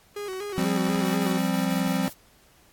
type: tone with vibrato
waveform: 45% pulse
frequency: 392.5 Hz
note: G4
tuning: 2 cents sharp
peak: -31 dBFS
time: 0.16-1.38 s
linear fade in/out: 5 ms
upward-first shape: square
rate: 4.1 Hz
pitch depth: 78 cents each way
type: chord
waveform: square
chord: F suspended second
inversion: none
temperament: just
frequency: 174.61 / 196.44 / 261.9 Hz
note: F3 / G3 / C4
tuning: 0 / +4 / +2 cents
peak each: -28 dBFS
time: 0.58-2.08 s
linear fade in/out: 0 ms
type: noise bursts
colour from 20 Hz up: blue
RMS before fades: -43 dBFS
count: 7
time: 1.05-2.132 s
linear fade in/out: 5 ms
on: 110 ms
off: 52 ms
effects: pink hiss -58 dBFS RMS until 2.72 s + AAC 64 kbps